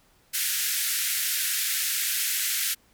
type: band-pass noise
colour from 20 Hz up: white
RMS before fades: -27 dBFS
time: 0.33-2.75 s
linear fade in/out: 20 ms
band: 1500 to 16000 Hz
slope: 48 dB/octave
effects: pink hiss -62 dBFS RMS until 2.93 s